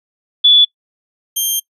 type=tone pair in turn; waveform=sine / 5% pulse; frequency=3443 / 3177 Hz; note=A7 / G7; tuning=-38 / +23 cents; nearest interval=minor second; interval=139 cents; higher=first; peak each=-5 dBFS; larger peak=neither; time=0.44-0.65 / 1.36-1.6 s; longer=second; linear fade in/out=10 ms; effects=noise-tail reverb RT60 0.1 s tail -24 dB re dry + resampled to 32000 Hz